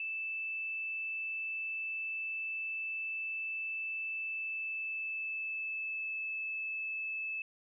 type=tone with pitch glide; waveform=sine; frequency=2637 to 2616 Hz; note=E7 to E7; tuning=0 to -14 cents; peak=-35 dBFS; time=0-7.42 s; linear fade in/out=2 ms; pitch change=-14 cents; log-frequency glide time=4.13-6.17 s; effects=none